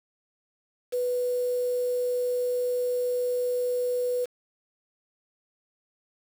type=tone with quantisation; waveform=sine; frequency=493.9 Hz; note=B4; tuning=in tune; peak=-24 dBFS; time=0.92-4.26 s; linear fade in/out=20 ms; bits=7; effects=none